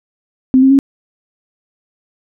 sine tone with pitch steps, 259.5 / 266.6 / 274 Hz, C4 / C4 / C#4, -14 / +33 / -20 cents, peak -5 dBFS, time 0.54-0.789 s, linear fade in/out 0 ms, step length 83 ms, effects none

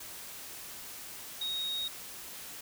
sine tone in noise, 3758 Hz, A#7, 13 cents sharp, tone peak -32 dBFS, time 1.41-1.88 s, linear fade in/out 5 ms, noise white, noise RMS -45 dBFS, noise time 0-2.61 s, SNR +10 dB, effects none

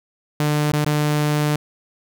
sawtooth tone with dropouts, 149.3 Hz, D3, 29 cents sharp, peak -13 dBFS, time 0.4-1.56 s, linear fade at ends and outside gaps 2 ms, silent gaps 0.719-0.733 / 0.846-0.862 s, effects none

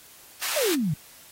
pink high-pass noise, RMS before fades -29 dBFS, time 0.41-0.76 s, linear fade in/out 20 ms, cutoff 1400 Hz, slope 12 dB/octave
sine exponential sweep, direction down, 645 to 138.59 Hz, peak -22 dBFS, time 0.56-0.94 s, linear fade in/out 5 ms
effects white hiss -50 dBFS RMS until 1.31 s + AAC 48 kbps

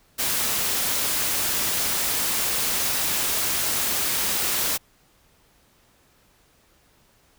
white noise, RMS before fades -24 dBFS, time 0.18-4.78 s, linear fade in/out 20 ms, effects pink hiss -60 dBFS RMS until 7.38 s

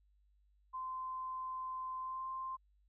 sine tone with pitch glide, 1035 to 1048.2 Hz, C6 to C6, -19 to +3 cents, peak -39 dBFS, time 0.73-2.57 s, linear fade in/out 20 ms, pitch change +22 cents, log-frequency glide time 2-2.25 s, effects added 50 Hz sine -68 dBFS peak until 2.88 s

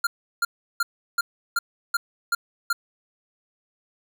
square tone bursts, 1396.9 Hz, F6, in tune, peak -20 dBFS, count 8, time 0.04-2.73 s, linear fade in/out 5 ms, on 30 ms, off 350 ms, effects none

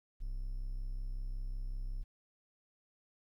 triangle tone, 32.7 Hz, C1, in tune, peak -34 dBFS, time 0.2-2.04 s, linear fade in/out 20 ms, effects 12-bit

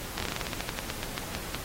slowing click train, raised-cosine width 0.2 ms, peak -13 dBFS, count 18, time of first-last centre 0.18-1.547 s, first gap 21 ms, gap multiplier 1.15, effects pink hiss -39 dBFS RMS until 1.64 s + AAC 48 kbps

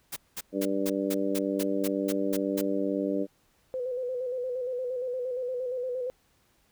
white noise bursts, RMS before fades -35 dBFS, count 11, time 0.12-2.615 s, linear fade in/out 10 ms, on 45 ms, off 200 ms
harmonic tone, 98 Hz, G2, in tune, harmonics 2 / 3 / 4 / 5 / 6, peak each -34 / -29 / -34 / -33 / -34 dBFS, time 0.52-3.27 s, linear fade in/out 50 ms
sine tone with vibrato, 503 Hz, B4, 32 cents sharp, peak -29 dBFS, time 3.74-6.1 s, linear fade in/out 0 ms, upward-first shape square, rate 8.6 Hz, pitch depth 44 cents each way
effects pink hiss -67 dBFS RMS until 6.71 s

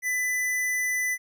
square tone, 1998 Hz, B6, 20 cents sharp, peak -25 dBFS, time 0.02-1.18 s, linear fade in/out 50 ms, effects none

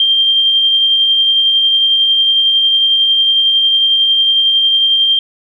sine tone with tremolo, 3176 Hz, G7, 22 cents sharp, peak -7 dBFS, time 0-5.19 s, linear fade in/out 2 ms, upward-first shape sine, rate 11 Hz, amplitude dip 25%, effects 8-bit

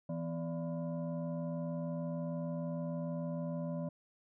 sine tone with frequency modulation, 165.7 Hz, E3, 9 cents sharp, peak -35 dBFS, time 0.09-3.89 s, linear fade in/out 5 ms, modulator 418 Hz, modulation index 0.99, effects none

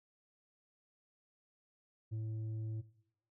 sine tone with tanh clipping, 110 Hz, A2, in tune, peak -38 dBFS, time 2.11-2.82 s, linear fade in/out 20 ms, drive 5 dB, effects noise-tail reverb RT60 0.7 s tail -18 dB re dry

